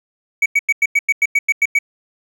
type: tone bursts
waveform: triangle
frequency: 2263 Hz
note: C#7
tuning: 35 cents sharp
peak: -9 dBFS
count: 11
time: 0.42-1.789 s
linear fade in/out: 5 ms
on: 39 ms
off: 94 ms
effects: none